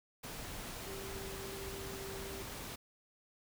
sine tone in noise, 390 Hz, G4, 9 cents flat, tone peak -46 dBFS, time 0.86-2.43 s, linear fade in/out 10 ms, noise pink, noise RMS -45 dBFS, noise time 0.23-2.76 s, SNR -4 dB, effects none

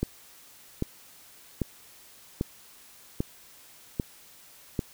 click train, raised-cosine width 3 ms, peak -13 dBFS, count 7, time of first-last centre 0.03-4.792 s, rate 1.26 Hz, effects white hiss -53 dBFS RMS until 4.93 s

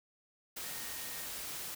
sine tone in noise, 1855 Hz, A#6, 9 cents flat, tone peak -53 dBFS, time 0.63-1.26 s, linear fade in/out 10 ms, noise white, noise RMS -42 dBFS, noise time 0.56-1.75 s, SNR -14 dB, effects none

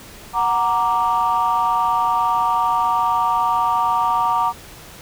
sine chord, Gb augmented, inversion none, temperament equal, 740 / 932.3 / 1174.7 Hz, Gb5 / Bb5 / D6, 0 / 0 / 0 cents, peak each -22 / -17 / -19 dBFS, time 0.33-4.53 s, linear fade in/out 50 ms, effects tanh soft clip ceiling -9 dBFS + pink hiss -40 dBFS RMS until 5.01 s

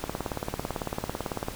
click train, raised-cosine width 1 ms, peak -15 dBFS, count 27, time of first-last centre 0.04-1.484 s, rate 18 Hz, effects pink hiss -41 dBFS RMS until 1.55 s

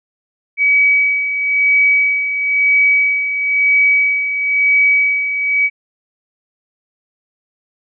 sine tone with tremolo, 2274 Hz, C#7, 44 cents sharp, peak -8 dBFS, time 0.57-5.7 s, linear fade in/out 50 ms, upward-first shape sine, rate 1 Hz, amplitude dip 60%, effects none

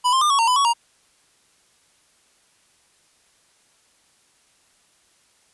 square tone with pitch steps, 991 / 1054 / 1203 / 1112 / 916 / 1001 / 1119 / 938 Hz, B5 / C6 / D6 / C#6 / A#5 / B5 / C#6 / A#5, +6 / +12 / +41 / +5 / -31 / +23 / +16 / +11 cents, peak -16 dBFS, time 0.04-0.736 s, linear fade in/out 20 ms, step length 87 ms, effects white hiss -60 dBFS RMS until 5.53 s + resampled to 24000 Hz

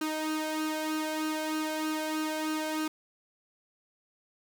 sawtooth tone with flanger, 311.1 Hz, D#4, in tune, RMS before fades -32 dBFS, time 0.01-2.88 s, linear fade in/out 5 ms, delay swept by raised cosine 0.71 to 1.32 ms, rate 3.2 Hz, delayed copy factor +0.65, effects none

